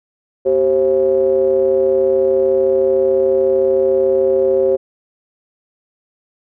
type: ring-modulated tone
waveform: triangle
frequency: 73.7 Hz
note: D2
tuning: 7 cents sharp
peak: -6 dBFS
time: 0.45-4.77 s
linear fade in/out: 20 ms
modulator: 459 Hz
effects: none